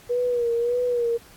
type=tone with vibrato; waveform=sine; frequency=480.1 Hz; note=B4; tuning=49 cents flat; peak=-20 dBFS; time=0.09-1.18 s; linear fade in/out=20 ms; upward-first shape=sine; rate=1.7 Hz; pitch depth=51 cents each way; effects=pink hiss -50 dBFS RMS until 1.36 s + AAC 64 kbps